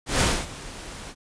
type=noise with ADSR envelope; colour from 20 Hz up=pink; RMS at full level=-19 dBFS; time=0.06-1.15 s; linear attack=150 ms; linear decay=250 ms; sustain=-19 dB; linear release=57 ms; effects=resampled to 22050 Hz